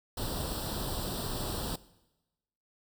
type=noise with comb filter; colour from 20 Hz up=pink; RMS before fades=-35 dBFS; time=0.17-1.76 s; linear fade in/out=5 ms; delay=0.23 ms; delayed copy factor=+0.85; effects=noise-tail reverb RT60 1.0 s tail -19 dB re dry